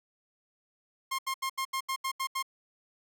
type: tone bursts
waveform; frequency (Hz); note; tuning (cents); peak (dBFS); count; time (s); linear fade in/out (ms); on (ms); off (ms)
sawtooth; 1065; C6; +30; -26; 9; 1.11-2.427; 10; 77; 78
effects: none